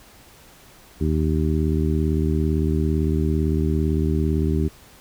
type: harmonic tone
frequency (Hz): 77.78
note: D#2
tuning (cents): 0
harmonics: 1 / 2 / 3 / 4 / 5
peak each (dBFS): -21 / -24 / -26 / -27 / -28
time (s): 1-4.69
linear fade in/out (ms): 20
effects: pink hiss -49 dBFS RMS until 5 s